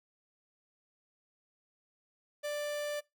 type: tone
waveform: 45% pulse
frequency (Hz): 589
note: D5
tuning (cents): +5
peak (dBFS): -34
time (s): 2.43-3.01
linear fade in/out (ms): 20
effects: noise-tail reverb RT60 0.2 s tail -22 dB re dry